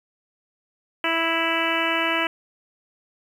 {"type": "harmonic tone", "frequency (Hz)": 329.6, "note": "E4", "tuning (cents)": 0, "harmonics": [1, 2, 3, 4, 5, 6, 7, 8, 9], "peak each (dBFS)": [-29, -29, -29, -29, -29, -29, -29, -29, -29], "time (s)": [1.04, 2.27], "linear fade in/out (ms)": 2, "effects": ["8-bit"]}